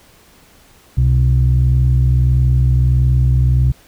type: tone pair together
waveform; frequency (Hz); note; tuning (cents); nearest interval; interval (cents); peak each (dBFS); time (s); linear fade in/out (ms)
sine; 65.41 / 126.95; C2 / B2; 0 / +48; major seventh; 1148; -11; 0.97-3.72; 10
effects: tanh soft clip ceiling -5 dBFS + pink hiss -48 dBFS RMS until 3.87 s